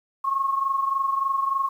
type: tone pair together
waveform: sine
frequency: 1085.3 / 1108.7 Hz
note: C#6 / C#6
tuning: -37 / 0 cents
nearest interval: unison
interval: 37 cents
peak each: -22 / -28 dBFS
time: 0.24-1.69 s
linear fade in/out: 10 ms
effects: 9-bit